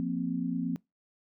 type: chord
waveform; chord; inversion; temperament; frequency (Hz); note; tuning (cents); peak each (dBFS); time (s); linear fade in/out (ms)
sine; F suspended fourth; none; equal; 174.61 / 233.1 / 261.6; F3 / Bb3 / C4; 0 / 0 / 0; -33 / -34 / -32; 0-0.76; 0
effects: noise-tail reverb RT60 0.2 s tail -24 dB re dry